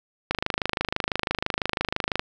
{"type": "click train", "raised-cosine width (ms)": 0.3, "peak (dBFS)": -7, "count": 50, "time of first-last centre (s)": [0.31, 2.195], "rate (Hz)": 26, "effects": []}